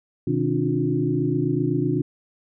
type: tone cluster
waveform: sine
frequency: 127 / 155.3 / 275.3 / 302.9 / 357.6 Hz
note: B2 / D#3 / C#4 / D#4 / F4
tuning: +49 / -3 / -12 / -46 / +41 cents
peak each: -26 dBFS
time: 0.27-2.02 s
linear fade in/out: 5 ms
effects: none